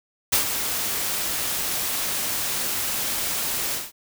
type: noise with ADSR envelope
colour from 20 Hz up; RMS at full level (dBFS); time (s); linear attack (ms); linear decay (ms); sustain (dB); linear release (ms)
white; -18; 0.32-3.92; 12; 110; -8; 200
effects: none